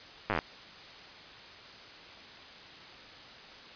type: slowing click train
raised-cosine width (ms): 0.5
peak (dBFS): -14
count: 9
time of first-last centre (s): 0.3-0.389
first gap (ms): 9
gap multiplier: 1.06
effects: white hiss -49 dBFS RMS until 3.75 s + resampled to 11025 Hz